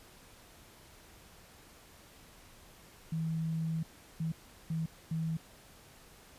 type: tone bursts at uneven times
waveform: sine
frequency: 161.6 Hz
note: E3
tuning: 34 cents flat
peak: -31 dBFS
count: 4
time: 3.12-3.83 / 4.2-4.32 / 4.7-4.86 / 5.11-5.37 s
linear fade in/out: 5 ms
effects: pink hiss -57 dBFS RMS until 6.38 s + resampled to 32000 Hz